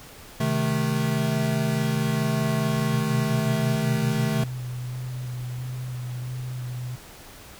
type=chord; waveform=square; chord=A diminished; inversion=first; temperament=equal with one note detuned; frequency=130.81 / 155.56 / 217.7 Hz; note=C3 / Eb3 / A3; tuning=0 / 0 / -18 cents; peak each=-27 dBFS; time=0.4-4.44 s; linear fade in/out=5 ms
type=tone with vibrato; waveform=sine; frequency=125.3 Hz; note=B2; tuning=25 cents sharp; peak=-29 dBFS; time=2.93-6.96 s; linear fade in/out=10 ms; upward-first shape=square; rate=1.5 Hz; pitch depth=16 cents each way
effects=pink hiss -45 dBFS RMS until 7.59 s